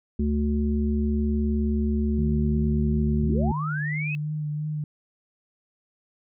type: harmonic tone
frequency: 73.42 Hz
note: D2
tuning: in tune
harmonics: 1 / 3 / 5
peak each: -24 / -24 / -33 dBFS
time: 0.19-3.52 s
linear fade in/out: 5 ms
type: tone with vibrato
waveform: sine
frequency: 151 Hz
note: D3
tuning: 48 cents sharp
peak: -26 dBFS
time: 2.18-4.84 s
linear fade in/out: 2 ms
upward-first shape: triangle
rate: 2.9 Hz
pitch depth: 29 cents each way
type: linear sweep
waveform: sine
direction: up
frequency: 66.2 to 2611 Hz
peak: -29 dBFS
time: 3.22-4.15 s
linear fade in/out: 0 ms
effects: none